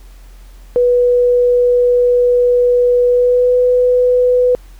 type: tone with pitch glide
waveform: sine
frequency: 490 to 496.8 Hz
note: B4 to B4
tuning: -14 to +10 cents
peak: -8 dBFS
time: 0.76-4.55 s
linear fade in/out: 0 ms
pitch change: +24 cents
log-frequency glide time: 3.07-3.55 s
effects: added 43 Hz sine -35 dBFS peak until 4.79 s + pink hiss -49 dBFS RMS until 4.79 s